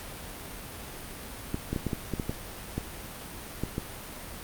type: clicks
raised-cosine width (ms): 3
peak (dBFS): -16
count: 11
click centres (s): 1.544 / 1.73 / 1.762 / 1.867 / 1.932 / 2.137 / 2.198 / 2.295 / 2.78 / 3.636 / 3.781
effects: pink hiss -41 dBFS RMS until 4.43 s + Opus 48 kbps